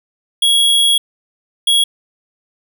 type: tone bursts at uneven times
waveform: square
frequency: 3322 Hz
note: G#7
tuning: in tune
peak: -10 dBFS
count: 2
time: 0.42-0.98 / 1.67-1.84 s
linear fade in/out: 5 ms
effects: none